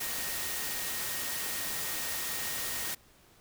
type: tone in noise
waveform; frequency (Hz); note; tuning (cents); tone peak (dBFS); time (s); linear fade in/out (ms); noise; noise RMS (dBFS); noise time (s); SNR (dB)
sine; 1864.7; A#6; 0; -44; 0-2.95; 10; white; -35; 0-2.95; -12
effects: pink hiss -61 dBFS RMS until 3.4 s